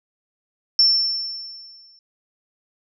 sine tone with exponential decay, 5390 Hz, E8, 38 cents sharp, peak -10 dBFS, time 0.79-1.99 s, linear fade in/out 1 ms, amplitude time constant 260 ms, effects none

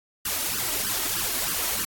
white noise with flanger, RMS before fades -27 dBFS, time 0.25-1.85 s, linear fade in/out 5 ms, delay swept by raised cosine 0.63 to 3.23 ms, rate 3.2 Hz, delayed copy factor +0.9, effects AAC 64 kbps

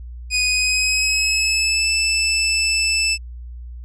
20% pulse tone with pitch glide, 2489 to 2637 Hz, D#7 to E7, 0 to 0 cents, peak -11 dBFS, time 0.3-3.18 s, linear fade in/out 50 ms, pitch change +100 cents, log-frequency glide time 0.44-1.89 s, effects added 60 Hz sine -31 dBFS peak until 3.84 s + resampled to 22050 Hz

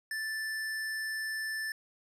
square tone, 1760 Hz, A6, in tune, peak -34 dBFS, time 0.11-1.72 s, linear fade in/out 2 ms, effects resampled to 32000 Hz

